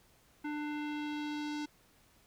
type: tone with low-pass filter sweep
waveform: square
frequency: 297.6 Hz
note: D4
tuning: 23 cents sharp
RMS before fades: -38 dBFS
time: 0.44-1.66 s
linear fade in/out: 10 ms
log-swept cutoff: 2000 to 5300 Hz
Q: 1.6
effects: pink hiss -66 dBFS RMS until 2.26 s